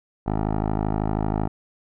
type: tone with low-pass filter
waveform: 10% pulse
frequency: 52.8 Hz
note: G#1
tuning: 29 cents sharp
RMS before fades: -24 dBFS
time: 0.26-1.48 s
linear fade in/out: 10 ms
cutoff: 880 Hz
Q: 1.6
effects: none